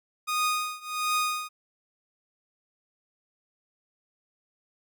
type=tone with tremolo; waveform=sawtooth; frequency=1238 Hz; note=D#6; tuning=9 cents flat; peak=-19 dBFS; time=0.27-1.49 s; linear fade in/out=20 ms; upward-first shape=triangle; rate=1.4 Hz; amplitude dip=95%; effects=none